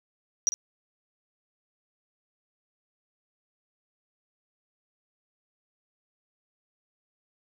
sine tone with echo, 5800 Hz, F#8, 35 cents flat, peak -19 dBFS, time 0.47-0.49 s, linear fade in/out 0 ms, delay 50 ms, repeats 1, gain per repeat -11 dB, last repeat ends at 0.54 s, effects none

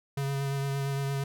square tone with vibrato, 138.4 Hz, C#3, 2 cents flat, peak -29 dBFS, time 0.17-1.24 s, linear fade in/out 5 ms, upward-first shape triangle, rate 8.7 Hz, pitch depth 21 cents each way, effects none

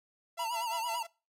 sawtooth tone with tremolo, 674 Hz, E5, 38 cents sharp, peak -35 dBFS, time 0.37-1.07 s, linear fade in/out 10 ms, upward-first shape sine, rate 5.9 Hz, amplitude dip 100%
square tone with vibrato, 932.3 Hz, A#5, in tune, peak -33 dBFS, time 0.39-1.03 s, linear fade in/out 5 ms, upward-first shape sine, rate 9 Hz, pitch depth 84 cents each way
effects noise-tail reverb RT60 0.3 s tail -22 dB re dry + AAC 48 kbps

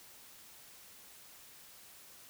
silence, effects white hiss -56 dBFS RMS until 2.29 s

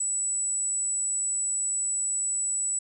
sine tone, 7902 Hz, B8, in tune, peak -25 dBFS, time 0-2.79 s, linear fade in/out 5 ms, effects none

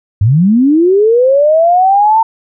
sine linear sweep, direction up, 92.2 to 910 Hz, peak -5 dBFS, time 0.21-2.23 s, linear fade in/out 5 ms, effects none

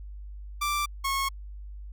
sawtooth tone pair in turn, 1174.7 / 1092.1 Hz, D6 / C#6, 0 / -26 cents, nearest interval minor second, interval 126 cents, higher first, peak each -22 dBFS, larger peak neither, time 0.61-0.86 / 1.04-1.29 s, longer neither, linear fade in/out 10 ms, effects added 50 Hz sine -38 dBFS peak until 1.92 s

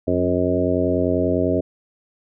harmonic tone with a mistuned harmonic, 90.1 Hz, F#2, 45 cents flat, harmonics 1 / 2 / 3 / 4 / 5 / 6 / 7, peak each -26 / -28 / -22 / -24 / -25 / -26 / -24 dBFS, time 0.07-1.61 s, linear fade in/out 10 ms, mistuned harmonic 2, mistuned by -29 cents, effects none

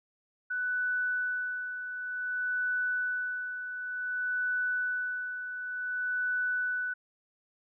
sine tone with tremolo, 1490 Hz, F#6, 12 cents sharp, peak -27 dBFS, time 0.5-6.94 s, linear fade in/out 10 ms, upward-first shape sine, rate 0.55 Hz, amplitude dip 60%, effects none

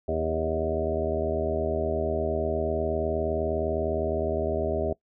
harmonic tone with a mistuned harmonic, 79.7 Hz, D#2, 42 cents sharp, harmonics 1 / 2 / 3 / 4 / 5 / 6 / 7 / 8 / 9, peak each -32 / -39 / -35 / -38 / -30 / -38 / -34 / -30 / -39 dBFS, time 0.08-4.93 s, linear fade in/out 5 ms, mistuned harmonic 7, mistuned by +35 cents, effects noise-tail reverb RT60 0.1 s tail -21 dB re dry

